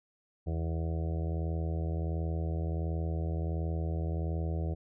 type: harmonic tone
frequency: 81.4 Hz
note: E2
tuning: 21 cents flat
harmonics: 1 / 2 / 4 / 5 / 6 / 7 / 8 / 9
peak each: -31 / -37 / -43 / -45 / -47 / -48 / -49 / -50 dBFS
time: 0.46-4.75 s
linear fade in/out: 20 ms
effects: none